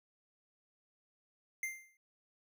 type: tone with exponential decay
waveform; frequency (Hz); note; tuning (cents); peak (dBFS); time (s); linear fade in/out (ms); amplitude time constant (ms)
square; 2095; C7; +2; -34; 1.63-1.97; 2; 72
effects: none